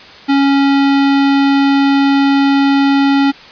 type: tone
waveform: square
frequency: 277.3 Hz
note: C#4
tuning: 1 cent sharp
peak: -9 dBFS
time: 0.28-3.32 s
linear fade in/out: 20 ms
effects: white hiss -36 dBFS RMS until 3.51 s + resampled to 11025 Hz